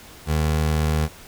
25% pulse tone, 77.2 Hz, D#2, 13 cents flat, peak -15 dBFS, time 0.26-1.09 s, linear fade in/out 50 ms, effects pink hiss -44 dBFS RMS until 1.27 s

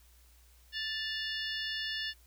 harmonic tone with a mistuned harmonic, 880 Hz, A5, in tune, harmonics 2 / 3 / 4 / 5 / 6, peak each -38 / -40 / -41 / -42 / -43 dBFS, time 0.72-2.14 s, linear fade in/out 50 ms, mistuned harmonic 3, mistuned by +140 cents, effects added 60 Hz sine -59 dBFS peak until 2.26 s + white hiss -65 dBFS RMS until 2.26 s

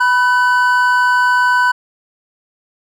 triangle tone pair together, 987.8 / 1508.9 Hz, B5 / F#6, 0 / +34 cents, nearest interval perfect fifth, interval 734 cents, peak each -11 dBFS, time 0-1.72 s, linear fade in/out 10 ms, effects none

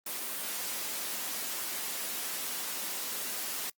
white high-pass noise, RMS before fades -36 dBFS, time 0.06-3.7 s, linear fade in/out 5 ms, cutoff 180 Hz, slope 24 dB/octave, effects noise-tail reverb RT60 0.1 s tail -26 dB re dry + Opus 24 kbps

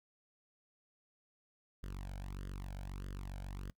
sawtooth tone with flanger, 47.4 Hz, F#1, 43 cents sharp, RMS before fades -44 dBFS, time 1.83-3.7 s, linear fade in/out 0 ms, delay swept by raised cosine 0.61 to 1.32 ms, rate 1.6 Hz, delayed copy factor +0.85, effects noise-tail reverb RT60 0.1 s tail -23 dB re dry

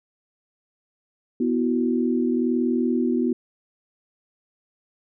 sine chord, B suspended fourth, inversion none, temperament just, 246.9 / 329.3 / 370.4 Hz, B3 / E4 / F#4, 0 / -2 / +2 cents, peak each -21 / -26 / -26 dBFS, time 1.4-3.33 s, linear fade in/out 5 ms, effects none

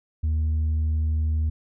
sine tone with tanh clipping, 78.1 Hz, D#2, 7 cents sharp, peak -21 dBFS, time 0.23-1.5 s, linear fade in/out 10 ms, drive 2 dB, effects none

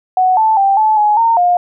sine tone with pitch steps, 742 / 878 / 786 / 867 / 840 / 916 / 710 Hz, F#5 / A5 / G5 / A5 / G#5 / A#5 / F5, +5 / -4 / +4 / -26 / +19 / -31 / +28 cents, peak -8 dBFS, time 0.17-1.57 s, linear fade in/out 2 ms, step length 200 ms, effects none

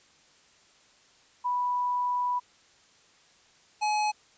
sine / square tone pair in turn, 985 / 845.9 Hz, B5 / G#5, -5 / +32 cents, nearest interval minor third, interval 263 cents, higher first, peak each -25 dBFS, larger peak neither, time 1.44-2.4 / 3.81-4.12 s, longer first, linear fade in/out 20 ms, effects white hiss -60 dBFS RMS until 4.37 s + resampled to 16000 Hz

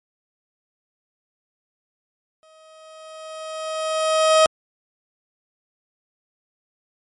30% pulse tone with exponential growth, 632 Hz, D#5, 27 cents sharp, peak -8 dBFS, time 2.43-4.46 s, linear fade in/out 0 ms, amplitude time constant 440 ms, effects MP3 48 kbps

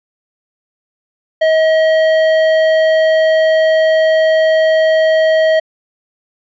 sine tone with hard clipping, 636 Hz, D#5, 38 cents sharp, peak -10 dBFS, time 1.41-5.6 s, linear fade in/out 10 ms, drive 10 dB, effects resampled to 16000 Hz

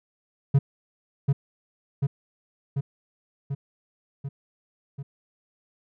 triangle tone with echo, 138.59 Hz, C#3, in tune, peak -12 dBFS, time 0.54-0.59 s, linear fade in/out 10 ms, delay 740 ms, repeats 6, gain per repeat -3 dB, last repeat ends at 5.03 s, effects none

